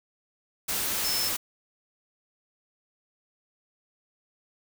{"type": "tone in noise", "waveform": "sine", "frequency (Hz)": 5270, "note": "E8", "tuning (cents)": -1, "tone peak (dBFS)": -28, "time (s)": [1.04, 1.29], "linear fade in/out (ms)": 10, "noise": "white", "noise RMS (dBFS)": -29, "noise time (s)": [0.68, 1.37], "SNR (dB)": -2, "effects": []}